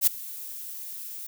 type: noise with ADSR envelope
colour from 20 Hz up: violet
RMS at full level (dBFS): -17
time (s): 0.01-1.27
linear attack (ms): 59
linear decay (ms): 10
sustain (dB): -21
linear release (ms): 7
effects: none